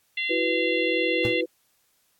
harmonic tone, 687 Hz, F5, 29 cents flat, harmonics 3 / 4 / 5 / 6, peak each -28 / -29 / -33 / -42 dBFS, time 0.17-1.41 s, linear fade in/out 5 ms
sine chord, E suspended second, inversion none, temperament just, 329.6 / 370.8 / 494.4 Hz, E4 / F#4 / B4, 0 / +4 / +2 cents, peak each -28 / -29 / -26 dBFS, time 0.29-1.46 s, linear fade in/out 20 ms
35% pulse tone with exponential decay, 116.54 Hz, A#2, in tune, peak -22 dBFS, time 1.25-1.39 s, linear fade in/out 0 ms, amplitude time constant 30 ms
effects white hiss -67 dBFS RMS until 2.19 s + AAC 64 kbps

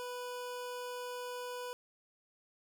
25% pulse tone, 493.8 Hz, B4, in tune, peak -36 dBFS, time 0-1.73 s, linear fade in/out 0 ms, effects none

